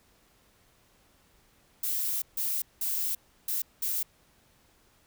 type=noise bursts at uneven times; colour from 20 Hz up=violet; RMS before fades=-30 dBFS; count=5; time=1.83-2.22 / 2.37-2.62 / 2.81-3.15 / 3.48-3.62 / 3.82-4.03 s; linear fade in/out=5 ms; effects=pink hiss -64 dBFS RMS until 5.06 s